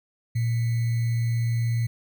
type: tone with sample-and-hold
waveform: sine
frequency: 116.54 Hz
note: A#2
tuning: in tune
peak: -21 dBFS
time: 0.35-1.87 s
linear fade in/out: 10 ms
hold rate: 2100 Hz
effects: none